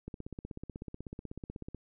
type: click train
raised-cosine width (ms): 3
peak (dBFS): -28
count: 28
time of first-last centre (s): 0.08-1.747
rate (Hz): 16.2
effects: none